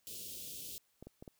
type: band-stop noise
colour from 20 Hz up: white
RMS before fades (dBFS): -46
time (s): 0.07-0.78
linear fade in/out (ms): 0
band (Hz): 560 to 2800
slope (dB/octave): 48
type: clicks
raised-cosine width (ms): 2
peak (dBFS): -35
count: 4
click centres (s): 1.026 / 1.07 / 1.225 / 1.278
effects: white hiss -75 dBFS RMS until 1.39 s